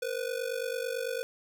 square ring-modulated tone, 493.9 Hz, B4, in tune, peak -29 dBFS, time 0.02-1.23 s, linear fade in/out 0 ms, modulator 24.5 Hz, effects none

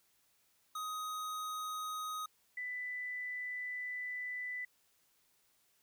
square / sine tone pair in turn, 1254 / 1990.6 Hz, D#6 / B6, +13 / +13 cents, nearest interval minor sixth, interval 800 cents, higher second, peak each -39 / -38 dBFS, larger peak second, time 0.75-2.26 / 2.57-4.65 s, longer second, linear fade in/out 5 ms, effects white hiss -73 dBFS RMS until 5.82 s

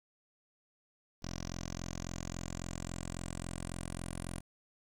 10% pulse tone with low-pass filter sweep, 43.65 Hz, F1, in tune, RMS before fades -41 dBFS, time 1.22-4.41 s, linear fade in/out 20 ms, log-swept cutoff 5700 to 9700 Hz, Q 5.8, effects 10-bit

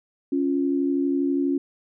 sine tone pair together, 276.9 / 349.2 Hz, C#4 / F4, -2 / 0 cents, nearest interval major third, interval 402 cents, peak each -21 / -26 dBFS, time 0.32-1.58 s, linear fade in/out 5 ms, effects none

